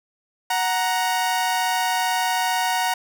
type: tone pair together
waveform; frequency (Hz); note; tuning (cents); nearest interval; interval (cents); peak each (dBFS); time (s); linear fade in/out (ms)
sawtooth; 740 / 935.6; F#5 / A#5; 0 / +6; major third; 406; -19; 0.5-2.94; 5
effects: none